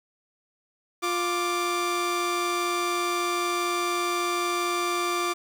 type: tone pair together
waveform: sawtooth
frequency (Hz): 351 / 1178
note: F4 / D6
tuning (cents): +9 / +5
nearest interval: octave + major sixth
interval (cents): 2096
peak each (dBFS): -24 / -23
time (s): 1.02-5.34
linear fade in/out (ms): 20
effects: low-pass 11000 Hz 12 dB/octave + 8-bit